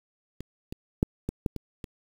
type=clicks; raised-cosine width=3 ms; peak=-25 / -23 / -8 / -16 / -12 / -22 / -25 dBFS; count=7; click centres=0.406 / 0.725 / 1.029 / 1.29 / 1.462 / 1.563 / 1.842 s; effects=7-bit